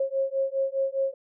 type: beating tone pair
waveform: sine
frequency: 538 / 542.9 Hz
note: C5 / C#5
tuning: +48 / -36 cents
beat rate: 4.9 Hz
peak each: -27 / -27 dBFS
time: 0-1.14 s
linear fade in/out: 5 ms
effects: none